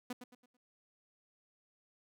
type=tone with echo; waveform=sawtooth; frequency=247.8 Hz; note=B3; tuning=6 cents sharp; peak=-34 dBFS; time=0.1-0.13 s; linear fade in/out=5 ms; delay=110 ms; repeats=4; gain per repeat=-9 dB; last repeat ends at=0.57 s; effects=none